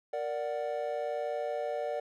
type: chord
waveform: triangle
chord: Bb augmented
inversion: none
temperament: equal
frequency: 466.2 / 587.3 / 740 Hz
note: Bb4 / D5 / F#5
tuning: 0 / 0 / 0 cents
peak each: -35 / -32 / -36 dBFS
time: 0.13-2 s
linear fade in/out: 5 ms
effects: none